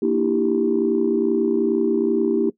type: chord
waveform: sine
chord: E half-diminished seventh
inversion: second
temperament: equal with one note detuned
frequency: 233.1 / 299.5 / 329.6 / 392 Hz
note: Bb3 / D4 / E4 / G4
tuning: 0 / +34 / 0 / 0 cents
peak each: -22 / -24 / -21 / -20 dBFS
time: 0.02-2.5 s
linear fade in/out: 5 ms
effects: noise-tail reverb RT60 0.1 s tail -18 dB re dry + tanh soft clip ceiling -8 dBFS